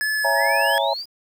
square tone with vibrato, 1713 Hz, A6, 47 cents flat, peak -21 dBFS, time 0.01-0.78 s, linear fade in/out 0 ms, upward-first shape sine, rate 2.4 Hz, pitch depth 12 cents each way
sine chord, A# half-diminished seventh, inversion first, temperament equal with one note detuned, 554.4 / 661.5 / 830.6 / 932.3 Hz, C#5 / E5 / G#5 / A#5, 0 / +6 / 0 / 0 cents, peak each -24 dBFS, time 0.24-0.94 s, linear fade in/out 10 ms
sine exponential sweep, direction up, 1800 to 4970 Hz, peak -27 dBFS, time 0.34-1.06 s, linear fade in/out 50 ms
effects 8-bit

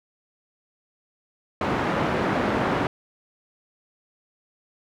pink band-pass noise, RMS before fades -24 dBFS, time 1.61-2.87 s, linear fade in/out 2 ms, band 150 to 1600 Hz, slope 12 dB/octave, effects none

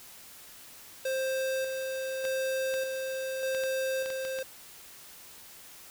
square tone with tremolo, 527 Hz, C5, 12 cents sharp, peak -29 dBFS, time 1.05-4.43 s, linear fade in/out 5 ms, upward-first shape square, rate 0.84 Hz, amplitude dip 35%
clicks, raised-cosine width 0.2 ms, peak -23 dBFS, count 8, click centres 2.252 / 2.74 / 3.548 / 3.637 / 4.06 / 4.103 / 4.251 / 4.388 s
effects white hiss -50 dBFS RMS until 5.9 s

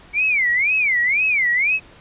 sine tone with vibrato, 2216 Hz, C#7, 1 cent flat, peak -15 dBFS, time 0.13-1.8 s, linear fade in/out 50 ms, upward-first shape sine, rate 2 Hz, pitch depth 260 cents each way, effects pink hiss -46 dBFS RMS until 2 s + resampled to 8000 Hz

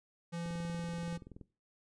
square tone, 170 Hz, F3, 46 cents flat, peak -38 dBFS, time 0.32-1.18 s, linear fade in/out 20 ms
click train, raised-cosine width 3 ms, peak -36 dBFS, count 21, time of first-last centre 0.46-1.412 s, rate 21 Hz
effects noise-tail reverb RT60 0.3 s tail -18 dB re dry + resampled to 22050 Hz

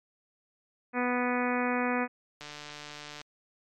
harmonic tone, 246.9 Hz, B3, in tune, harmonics 1 / 2 / 3 / 4 / 5 / 6 / 7 / 8 / 9 / 10, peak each -30 / -33 / -35 / -36 / -37 / -38 / -38 / -39 / -40 / -40 dBFS, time 0.93-2.08 s, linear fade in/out 50 ms
click train, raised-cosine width 0.2 ms, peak -25 dBFS, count 120, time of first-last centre 2.41-3.214 s, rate 148 Hz
effects MP3 96 kbps

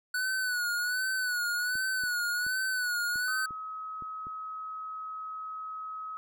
square tone with vibrato, 1480 Hz, F#6, in tune, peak -29 dBFS, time 0.14-3.46 s, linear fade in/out 5 ms, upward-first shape sine, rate 1.3 Hz, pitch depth 61 cents each way
clicks, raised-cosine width 3 ms, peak -36 dBFS, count 7, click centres 1.755 / 2.037 / 2.466 / 3.158 / 3.508 / 4.023 / 4.269 s
sine tone, 1276 Hz, D#6, 43 cents sharp, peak -36 dBFS, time 3.28-6.17 s, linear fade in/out 0 ms
effects none

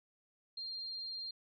sine tone, 4195 Hz, C8, 4 cents sharp, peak -40 dBFS, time 0.57-1.31 s, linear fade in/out 5 ms, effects none

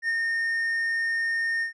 triangle tone with ADSR envelope, 1831 Hz, A#6, 32 cents flat, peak -20 dBFS, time 0.02-1.73 s, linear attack 66 ms, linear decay 29 ms, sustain -2 dB, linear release 110 ms, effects resampled to 22050 Hz

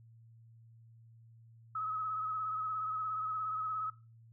sine tone with vibrato, 1280 Hz, D#6, 49 cents sharp, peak -34 dBFS, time 1.75-3.9 s, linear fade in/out 5 ms, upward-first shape triangle, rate 17 Hz, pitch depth 43 cents each way, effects noise-tail reverb RT60 0.3 s tail -17 dB re dry + added 114 Hz sine -56 dBFS peak until 4.32 s

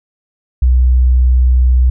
sine tone, 62.7 Hz, B1, 27 cents sharp, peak -6 dBFS, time 0.62-1.9 s, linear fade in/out 5 ms, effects none

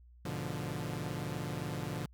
sawtooth chord, G# diminished seventh, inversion none, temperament equal, 103.83 / 123.47 / 146.83 / 174.61 Hz, G#2 / B2 / D3 / F3, 0 / 0 / 0 / 0 cents, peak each -40 / -38 / -36 / -38 dBFS, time 0.25-2.06 s, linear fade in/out 5 ms, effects added 60 Hz sine -55 dBFS peak until 2.13 s

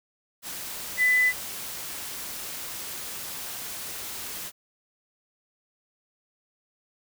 sine tone in noise, 2000 Hz, B6, 21 cents sharp, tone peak -18 dBFS, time 0.97-1.33 s, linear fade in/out 50 ms, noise white, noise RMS -36 dBFS, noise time 0.42-4.52 s, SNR +15 dB, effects none

